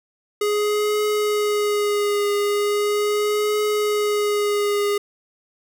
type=tone with vibrato; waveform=square; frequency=415.3 Hz; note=G#4; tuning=in tune; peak=-19 dBFS; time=0.41-4.98 s; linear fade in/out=5 ms; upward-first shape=triangle; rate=0.39 Hz; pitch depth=27 cents each way; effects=none